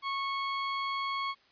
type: tone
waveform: sawtooth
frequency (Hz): 1100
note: C#6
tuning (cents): -14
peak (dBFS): -27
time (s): 0.02-1.35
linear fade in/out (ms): 50
effects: white hiss -64 dBFS RMS until 1.51 s + resampled to 11025 Hz